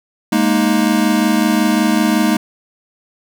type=chord; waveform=square; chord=Ab suspended second; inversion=none; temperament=equal; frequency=207.7 / 233.1 / 311.1 Hz; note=Ab3 / Bb3 / Eb4; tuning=0 / 0 / 0 cents; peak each=-17 dBFS; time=0.32-2.37 s; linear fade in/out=5 ms; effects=none